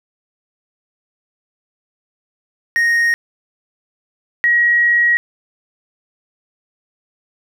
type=tone pair in turn; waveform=triangle / sine; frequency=1864.7 / 1901.7 Hz; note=A#6 / A#6; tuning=0 / +34 cents; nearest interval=unison; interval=34 cents; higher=second; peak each=-10 dBFS; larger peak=neither; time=2.76-3.14 / 4.44-5.17 s; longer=second; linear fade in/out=0 ms; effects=none